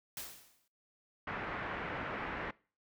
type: noise with exponential decay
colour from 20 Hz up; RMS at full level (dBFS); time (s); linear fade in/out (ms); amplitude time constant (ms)
white; -40; 0.17-0.68; 2; 110
type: low-pass noise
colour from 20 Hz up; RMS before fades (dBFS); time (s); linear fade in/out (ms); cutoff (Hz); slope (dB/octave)
white; -40; 1.27-2.51; 5; 2000; 24
effects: noise-tail reverb RT60 0.4 s tail -23 dB re dry